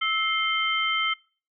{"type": "tone cluster", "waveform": "sine", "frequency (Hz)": [1304, 2110, 3109], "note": ["E6", "C7", "G7"], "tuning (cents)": [-19, 14, -15], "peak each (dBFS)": -27, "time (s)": [0.01, 1.14], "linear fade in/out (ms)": 10, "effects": ["noise-tail reverb RT60 0.4 s tail -23 dB re dry"]}